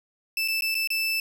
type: tone with dropouts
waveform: 30% pulse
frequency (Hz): 2641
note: E7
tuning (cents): +3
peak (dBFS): -21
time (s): 0.37-1.2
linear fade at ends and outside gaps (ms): 2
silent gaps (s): 0.478-0.483 / 0.609-0.621 / 0.745-0.751 / 0.874-0.903
effects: none